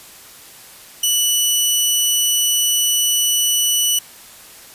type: tone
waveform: 15% pulse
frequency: 2960 Hz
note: F#7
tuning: in tune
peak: -7 dBFS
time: 1.03-3.99 s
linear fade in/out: 5 ms
effects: white hiss -41 dBFS RMS until 4.74 s + resampled to 32000 Hz